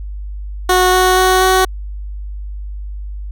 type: tone with pitch steps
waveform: 15% pulse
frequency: 366.9 / 369.5 / 372 / 374.6 Hz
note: F#4 / F#4 / F#4 / F#4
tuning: -15 / -2 / +9 / +21 cents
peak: -3 dBFS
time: 0.69-1.65 s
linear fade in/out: 5 ms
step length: 240 ms
effects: added 50 Hz sine -23 dBFS peak until 3.31 s